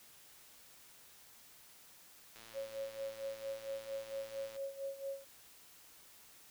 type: click train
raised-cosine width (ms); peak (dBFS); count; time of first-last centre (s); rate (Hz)
0.2; -37; 250; 2.36-4.564; 113
type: tone with tremolo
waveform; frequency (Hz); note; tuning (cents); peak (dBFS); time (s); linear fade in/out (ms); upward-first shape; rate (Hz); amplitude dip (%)
sine; 549; C#5; -17; -37; 2.53-5.25; 50; sine; 4.4; 80
effects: white hiss -60 dBFS RMS until 6.5 s